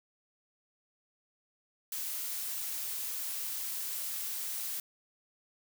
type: noise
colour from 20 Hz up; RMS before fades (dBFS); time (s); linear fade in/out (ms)
blue; -37; 1.92-4.8; 2
effects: none